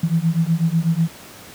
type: beating tone pair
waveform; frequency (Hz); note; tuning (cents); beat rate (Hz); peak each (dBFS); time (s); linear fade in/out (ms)
sine; 160.9 / 169; E3 / E3; -42 / +43; 8.1; -18; 0.03-1.08; 5
effects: pink hiss -40 dBFS RMS until 1.54 s + high-pass 100 Hz 12 dB/octave